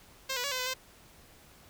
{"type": "tone with pitch steps", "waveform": "5% pulse", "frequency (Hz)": [530, 491.3, 564, 512, 505, 518], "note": ["C5", "B4", "C#5", "C5", "B4", "C5"], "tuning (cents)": [22, -9, 30, -38, 39, -17], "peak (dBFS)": -20, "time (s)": [0.29, 0.74], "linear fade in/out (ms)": 10, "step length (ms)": 75, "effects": ["pink hiss -57 dBFS RMS until 1.69 s"]}